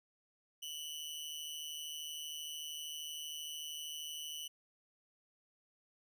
sawtooth tone with amplitude modulation, 2975 Hz, F#7, 9 cents sharp, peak -36 dBFS, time 0.62-4.48 s, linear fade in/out 10 ms, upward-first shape sine, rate 153 Hz, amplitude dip 70%, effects none

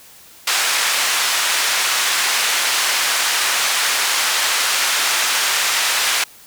pink band-pass noise, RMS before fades -18 dBFS, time 0.47-6.24 s, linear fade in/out 5 ms, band 1300 to 9700 Hz, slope 12 dB/octave, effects white hiss -44 dBFS RMS until 6.46 s

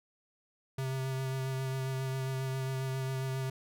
square tone with vibrato, 132.3 Hz, C3, 20 cents sharp, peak -33 dBFS, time 0.78-3.5 s, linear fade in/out 5 ms, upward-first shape sine, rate 7.4 Hz, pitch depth 16 cents each way, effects none

